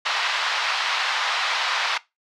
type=band-pass noise; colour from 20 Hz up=pink; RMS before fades=-24 dBFS; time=0.05-1.98 s; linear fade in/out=10 ms; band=870 to 4600 Hz; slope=24 dB/octave; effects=noise-tail reverb RT60 0.2 s tail -19 dB re dry